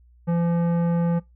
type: tone with tanh clipping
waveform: sine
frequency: 170.4 Hz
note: F3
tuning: 42 cents flat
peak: -21 dBFS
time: 0.27-1.2 s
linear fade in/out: 20 ms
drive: 14 dB
effects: noise-tail reverb RT60 0.2 s tail -22 dB re dry + added 60 Hz sine -51 dBFS peak until 1.35 s